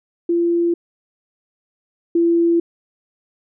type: tone pair in turn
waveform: sine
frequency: 342 / 338.3 Hz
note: F4 / E4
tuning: -36 / +45 cents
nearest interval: unison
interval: 19 cents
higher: first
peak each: -14 / -12 dBFS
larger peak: second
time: 0.29-0.74 / 2.15-2.6 s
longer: neither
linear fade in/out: 5 ms
effects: none